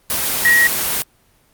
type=tone in noise; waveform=sine; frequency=1900 Hz; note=A#6; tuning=33 cents sharp; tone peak=-9 dBFS; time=0.45-0.67 s; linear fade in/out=0 ms; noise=white; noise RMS=-19 dBFS; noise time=0.1-1.02 s; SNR=+7 dB; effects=pink hiss -56 dBFS RMS until 1.53 s + Opus 24 kbps